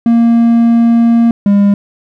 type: tone pair in turn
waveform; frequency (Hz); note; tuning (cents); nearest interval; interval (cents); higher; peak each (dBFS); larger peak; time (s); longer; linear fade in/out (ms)
triangle; 232.6 / 201.7; A#3 / G3; -4 / +50; major second; 246; first; -3; neither; 0.06-1.31 / 1.46-1.74; first; 2
effects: none